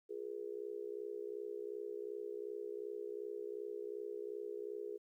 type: tone with amplitude modulation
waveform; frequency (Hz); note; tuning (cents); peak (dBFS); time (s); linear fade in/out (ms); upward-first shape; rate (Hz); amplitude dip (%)
sine; 415.3; G#4; 0; -37; 0.09-4.98; 20; sine; 62.7; 95
effects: 13-bit